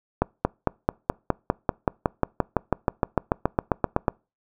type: accelerating click train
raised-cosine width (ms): 1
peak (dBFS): -5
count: 24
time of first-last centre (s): 0.22-4.082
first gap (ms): 230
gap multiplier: 0.97
effects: noise-tail reverb RT60 0.3 s tail -26 dB re dry